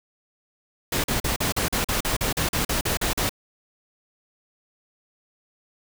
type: noise bursts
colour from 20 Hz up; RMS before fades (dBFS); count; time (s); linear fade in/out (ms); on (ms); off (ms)
pink; -24; 15; 0.92-3.294; 5; 120; 41
effects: none